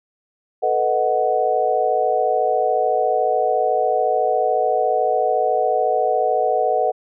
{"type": "chord", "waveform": "sine", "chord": "B dominant seventh", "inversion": "third", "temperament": "equal", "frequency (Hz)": [440, 493.9, 622.3, 740], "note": ["A4", "B4", "D#5", "F#5"], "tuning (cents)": [0, 0, 0, 0], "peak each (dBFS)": [-23, -22, -22, -19], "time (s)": [0.62, 6.92], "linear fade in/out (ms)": 20, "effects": []}